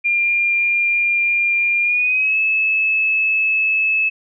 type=tone with pitch glide; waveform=sine; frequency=2399 to 2601 Hz; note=D7 to E7; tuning=+36 to -24 cents; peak=-14 dBFS; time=0.04-4.1 s; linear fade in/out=20 ms; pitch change=+140 cents; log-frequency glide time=1.82-2.38 s; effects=none